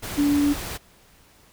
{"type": "tone in noise", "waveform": "sine", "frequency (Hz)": 288.5, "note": "D4", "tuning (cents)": -31, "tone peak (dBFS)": -17, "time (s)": [0.17, 0.54], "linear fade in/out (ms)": 20, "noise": "pink", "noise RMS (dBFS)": -32, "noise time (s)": [0.02, 0.78], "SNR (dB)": 12, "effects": ["pink hiss -55 dBFS RMS until 1.52 s"]}